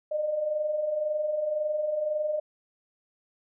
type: tone pair together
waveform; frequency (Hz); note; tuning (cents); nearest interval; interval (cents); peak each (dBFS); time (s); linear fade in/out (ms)
sine; 587.3 / 609.2; D5 / D#5; 0 / -37; minor second; 63; -35 / -26; 0.11-2.4; 10
effects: none